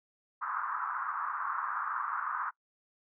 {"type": "band-pass noise", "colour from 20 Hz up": "white", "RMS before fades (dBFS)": -35, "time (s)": [0.41, 2.51], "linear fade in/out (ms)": 20, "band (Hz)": [1000, 1400], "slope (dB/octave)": 48, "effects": ["noise-tail reverb RT60 0.1 s tail -23 dB re dry"]}